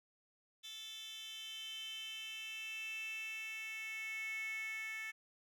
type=tone with high-pass filter sweep; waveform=10% pulse; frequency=440 Hz; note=A4; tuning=in tune; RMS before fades=-45 dBFS; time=0.63-5.12 s; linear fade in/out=20 ms; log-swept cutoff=3600 to 2000 Hz; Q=8.2; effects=none